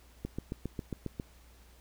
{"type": "click train", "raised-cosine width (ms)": 3, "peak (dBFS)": -22, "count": 8, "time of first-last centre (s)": [0.25, 1.199], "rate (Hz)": 7.38, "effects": ["added 60 Hz sine -57 dBFS peak until 1.8 s", "pink hiss -62 dBFS RMS until 1.8 s"]}